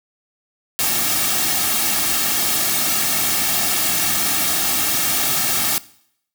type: noise with comb filter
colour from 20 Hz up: white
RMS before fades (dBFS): -19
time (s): 0.79-5.78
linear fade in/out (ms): 0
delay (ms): 2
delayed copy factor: -0.65
effects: noise-tail reverb RT60 0.7 s tail -20 dB re dry